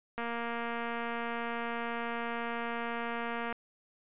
click train, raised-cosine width 0.5 ms, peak -22 dBFS, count 784, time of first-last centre 0.18-3.526 s, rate 234 Hz, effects resampled to 8000 Hz

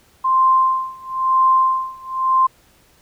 sine tone with tremolo, 1046.5 Hz, C6, in tune, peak -10 dBFS, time 0.24-2.47 s, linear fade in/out 10 ms, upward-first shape sine, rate 1 Hz, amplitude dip 95%, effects pink hiss -54 dBFS RMS until 3.01 s

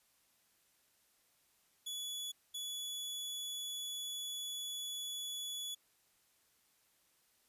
sawtooth tone bursts at uneven times, 3411 Hz, G#7, 46 cents sharp, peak -37 dBFS, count 2, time 1.86-2.32 / 2.54-5.75 s, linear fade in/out 10 ms, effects white hiss -73 dBFS RMS until 7.48 s + resampled to 32000 Hz

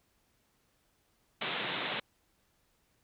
white band-pass noise, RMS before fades -36 dBFS, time 1.41-2 s, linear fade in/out 5 ms, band 120 to 3800 Hz, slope 96 dB/octave, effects pink hiss -73 dBFS RMS until 3.03 s

